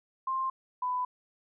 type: tone pair in turn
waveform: sine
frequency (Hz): 1054 / 998.4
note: C6 / B5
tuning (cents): +12 / +19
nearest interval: minor second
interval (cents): 93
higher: first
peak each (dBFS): -28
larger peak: neither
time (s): 0.27-0.5 / 0.82-1.05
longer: neither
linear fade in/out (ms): 5
effects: none